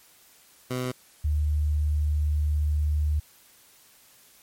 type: tone pair in turn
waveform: 15% pulse / sine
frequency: 126.6 / 75.02 Hz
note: B2 / D2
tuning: +43 / +37 cents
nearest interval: major sixth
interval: 906 cents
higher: first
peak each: -21 dBFS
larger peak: neither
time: 0.7-0.92 / 1.24-3.2 s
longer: second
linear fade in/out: 10 ms
effects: white hiss -56 dBFS RMS until 4.42 s + MP3 64 kbps